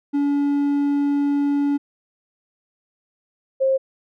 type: tone pair in turn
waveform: triangle / sine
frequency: 285.2 / 532.8 Hz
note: C#4 / C5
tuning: +49 / +31 cents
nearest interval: major seventh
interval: 1082 cents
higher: second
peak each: -15 dBFS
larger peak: neither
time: 0.13-1.78 / 3.6-3.78 s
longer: first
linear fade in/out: 20 ms
effects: none